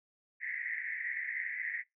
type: band-pass noise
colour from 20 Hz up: pink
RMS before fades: -38 dBFS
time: 0.4-1.84 s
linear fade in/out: 50 ms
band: 1800 to 2100 Hz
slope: 96 dB/octave
effects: noise-tail reverb RT60 0.2 s tail -25 dB re dry